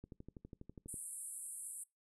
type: click train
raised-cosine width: 3 ms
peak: -37 dBFS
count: 12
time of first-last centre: 0.04-0.942 s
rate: 12.2 Hz
type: band-pass noise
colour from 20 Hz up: white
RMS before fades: -47 dBFS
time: 0.88-1.84 s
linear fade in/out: 10 ms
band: 8200 to 11000 Hz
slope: 96 dB/octave
effects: noise-tail reverb RT60 0.2 s tail -23 dB re dry